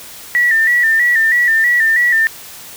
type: tone with vibrato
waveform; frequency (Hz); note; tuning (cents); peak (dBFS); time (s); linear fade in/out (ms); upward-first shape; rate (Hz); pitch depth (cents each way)
sine; 1864.7; A#6; 0; -9; 0.35-2.27; 0; square; 3.1; 65
effects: white hiss -34 dBFS RMS until 2.76 s